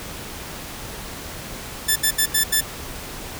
5% pulse tone bursts at uneven times, 1760 Hz, A6, in tune, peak -5 dBFS, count 5, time 1.88-1.96 / 2.03-2.11 / 2.18-2.26 / 2.34-2.44 / 2.52-2.61 s, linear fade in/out 10 ms, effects pink hiss -34 dBFS RMS until 3.39 s

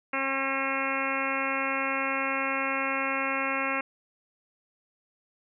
harmonic tone, 270 Hz, C#4, 45 cents flat, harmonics 1 / 2 / 3 / 4 / 5 / 6 / 7 / 8 / 9 / 10, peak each -36 / -35 / -38 / -34 / -35 / -36 / -38 / -33 / -36 / -36 dBFS, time 0.13-3.81 s, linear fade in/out 5 ms, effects none

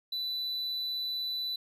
triangle tone, 3982 Hz, B7, 14 cents sharp, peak -30 dBFS, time 0.12-1.56 s, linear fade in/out 5 ms, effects resampled to 32000 Hz + 12-bit

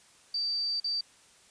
sine tone with dropouts, 4644 Hz, D8, 20 cents flat, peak -28 dBFS, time 0.34-1.01 s, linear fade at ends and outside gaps 5 ms, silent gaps 0.801-0.842 s, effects white hiss -59 dBFS RMS until 1.5 s + resampled to 22050 Hz

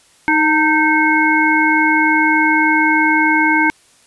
harmonic tone with a mistuned harmonic, 311.1 Hz, D#4, in tune, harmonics 1 / 3 / 5 / 7, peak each -16 / -16 / -16 / -16 dBFS, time 0.28-3.7 s, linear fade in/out 0 ms, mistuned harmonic 3, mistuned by -44 cents, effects white hiss -51 dBFS RMS until 4.06 s + resampled to 24000 Hz

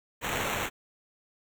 violet noise with sample-and-hold, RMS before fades -31 dBFS, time 0.21-0.7 s, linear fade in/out 50 ms, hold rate 4900 Hz, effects none

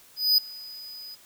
square tone with ADSR envelope, 4978 Hz, D#8, in tune, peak -16 dBFS, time 0.16-1.16 s, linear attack 220 ms, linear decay 4 ms, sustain -23 dB, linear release 25 ms, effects white hiss -54 dBFS RMS until 1.25 s

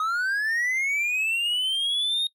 triangle linear sweep, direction up, 1247 to 3729 Hz, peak -21 dBFS, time 0-2.27 s, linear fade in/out 2 ms, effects noise-tail reverb RT60 0.1 s tail -23 dB re dry

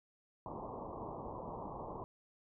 white low-pass noise, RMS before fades -45 dBFS, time 0.46-2.04 s, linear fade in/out 0 ms, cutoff 1100 Hz, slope 96 dB/octave, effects none

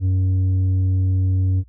triangle tone with tanh clipping, 93.6 Hz, F#2, 20 cents sharp, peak -16 dBFS, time 0-1.64 s, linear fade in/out 50 ms, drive 9 dB, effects added 60 Hz sine -46 dBFS peak until 1.68 s

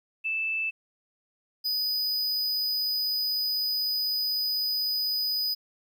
sine / square tone pair in turn, 2637 / 4978 Hz, E7 / D#8, 0 / 0 cents, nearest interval major seventh, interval 1100 cents, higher second, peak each -26 dBFS, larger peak neither, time 0.24-0.71 / 1.64-5.55 s, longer second, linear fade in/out 20 ms, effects 11-bit

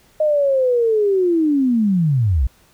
sine linear sweep, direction down, 622.3 to 54.3 Hz, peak -13 dBFS, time 0.2-2.47 s, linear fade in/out 5 ms, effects pink hiss -54 dBFS RMS until 2.73 s

